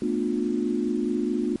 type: chord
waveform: sine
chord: B half-diminished seventh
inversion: third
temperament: just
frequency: 222.2 / 246.9 / 296.3 / 355.6 Hz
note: A3 / B3 / D4 / F4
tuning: +17 / 0 / +15 / +31 cents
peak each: -28 dBFS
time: 0.02-1.56 s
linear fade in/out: 2 ms
effects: pink hiss -50 dBFS RMS until 1.6 s + MP3 48 kbps